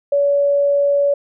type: tone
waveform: sine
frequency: 568 Hz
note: C#5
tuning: 42 cents sharp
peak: -12 dBFS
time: 0.12-1.14 s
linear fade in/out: 5 ms
effects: none